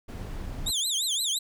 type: noise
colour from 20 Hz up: brown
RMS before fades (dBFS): -35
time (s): 0.08-0.71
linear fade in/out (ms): 10
type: tone with vibrato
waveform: 25% pulse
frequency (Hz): 3581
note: A7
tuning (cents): +30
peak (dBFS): -21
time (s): 0.66-1.39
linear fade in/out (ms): 10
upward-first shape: triangle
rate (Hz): 5.8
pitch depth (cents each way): 270
effects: none